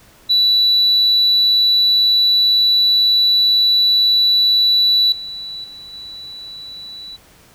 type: tone with level steps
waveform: sine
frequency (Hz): 3951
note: B7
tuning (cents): 0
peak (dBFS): -9 / -26 / -33 / -30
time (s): 0.29-7.17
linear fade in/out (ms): 20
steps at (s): 5.12 / 5.64 / 5.93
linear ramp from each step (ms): 2
effects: tanh soft clip ceiling -7 dBFS + pink hiss -48 dBFS RMS until 7.54 s